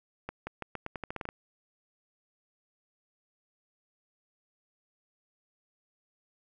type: accelerating click train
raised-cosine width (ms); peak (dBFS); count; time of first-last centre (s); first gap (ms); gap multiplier
0.5; -21; 12; 0.29-1.289; 180; 0.85
effects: none